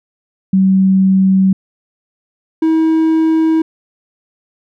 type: tone pair in turn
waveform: sine / triangle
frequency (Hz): 190.7 / 320.7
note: G3 / E4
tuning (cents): -47 / -48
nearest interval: major sixth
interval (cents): 899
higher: second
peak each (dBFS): -7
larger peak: neither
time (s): 0.53-1.53 / 2.62-3.62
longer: neither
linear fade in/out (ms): 5
effects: none